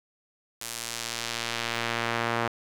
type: tone with band-pass filter sweep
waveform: sawtooth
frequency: 116.54 Hz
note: A#2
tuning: in tune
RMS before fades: -31 dBFS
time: 0.61-2.48 s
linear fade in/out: 5 ms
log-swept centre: 9700 to 1200 Hz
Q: 0.79
effects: 8-bit